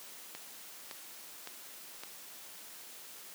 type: click train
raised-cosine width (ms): 0.2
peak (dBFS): -25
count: 4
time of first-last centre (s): 0.35-2.035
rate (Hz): 1.78
effects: white hiss -50 dBFS RMS until 3.34 s + high-pass 200 Hz 12 dB/octave